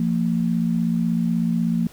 sine tone pair together, 172.6 / 228.9 Hz, F3 / A#3, -20 / -31 cents, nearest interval perfect fourth, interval 489 cents, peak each -21 dBFS, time 0-1.87 s, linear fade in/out 2 ms, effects pink hiss -48 dBFS RMS until 1.92 s

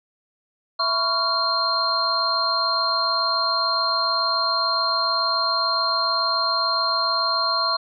sine tone cluster, 664 / 1007 / 1114 / 1389 / 4187 Hz, E5 / B5 / C#6 / F6 / C8, +12 / +33 / +8 / -10 / 0 cents, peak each -29 / -29 / -24 / -30 / -22 dBFS, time 0.79-7.77 s, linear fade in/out 10 ms, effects none

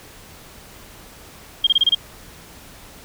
sine tone bursts, 3219 Hz, G7, 45 cents sharp, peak -11 dBFS, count 6, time 1.64-1.949 s, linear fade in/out 5 ms, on 29 ms, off 27 ms, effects pink hiss -43 dBFS RMS until 3.04 s

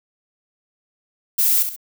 violet noise with echo, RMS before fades -17 dBFS, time 1.38-1.63 s, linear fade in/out 10 ms, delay 67 ms, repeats 2, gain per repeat -8 dB, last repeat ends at 1.764 s, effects none

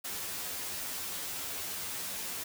white noise with comb filter, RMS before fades -38 dBFS, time 0.04-2.44 s, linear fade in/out 10 ms, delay 11 ms, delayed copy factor +0.8, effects none

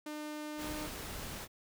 sawtooth tone with pitch glide, 301.7 to 304.1 Hz, D4 to D#4, +47 to -40 cents, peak -36 dBFS, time 0.06-0.87 s, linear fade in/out 5 ms, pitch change +13 cents, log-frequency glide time 0.6-0.68 s
pink noise, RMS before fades -43 dBFS, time 0.57-1.48 s, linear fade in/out 50 ms
effects none

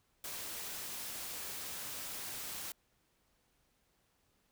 white noise, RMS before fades -43 dBFS, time 0.24-2.72 s, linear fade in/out 2 ms, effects pink hiss -75 dBFS RMS until 4.51 s

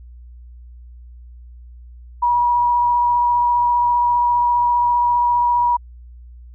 sine tone with vibrato, 964 Hz, B5, 42 cents flat, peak -13 dBFS, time 2.22-5.77 s, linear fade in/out 10 ms, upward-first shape sine, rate 15 Hz, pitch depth 11 cents each way, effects added 60 Hz sine -37 dBFS peak until 6.54 s

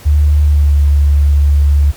sine tone with pitch glide, 74 to 71.98 Hz, D2 to D2, +14 to -34 cents, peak -6 dBFS, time 0.05-1.92 s, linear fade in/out 20 ms, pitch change -48 cents, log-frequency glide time 0.44-0.74 s, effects pink hiss -37 dBFS RMS until 1.96 s

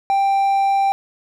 triangle tone, 787 Hz, G5, 7 cents sharp, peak -12 dBFS, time 0.1-0.92 s, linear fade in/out 0 ms, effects none

